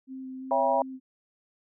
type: tone with vibrato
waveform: sine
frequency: 261.6 Hz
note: C4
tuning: in tune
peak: -36 dBFS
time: 0.07-1 s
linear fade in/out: 50 ms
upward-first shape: square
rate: 2.9 Hz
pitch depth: 9 cents each way
type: chord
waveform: sine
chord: C# diminished seventh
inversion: none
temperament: just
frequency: 554.4 / 665.2 / 798.3 / 957.9 Hz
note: C#5 / E5 / G5 / Bb5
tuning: 0 / +16 / +31 / +47 cents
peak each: -27 dBFS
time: 0.51-0.82 s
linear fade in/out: 2 ms
effects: none